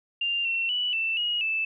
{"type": "tone with pitch steps", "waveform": "sine", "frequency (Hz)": [2792, 2714, 2956, 2667, 2890, 2635], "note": ["F7", "E7", "F#7", "E7", "F#7", "E7"], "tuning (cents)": [-1, 50, -2, 20, -41, -1], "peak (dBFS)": -24, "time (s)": [0.21, 1.65], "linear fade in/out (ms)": 5, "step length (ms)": 240, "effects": []}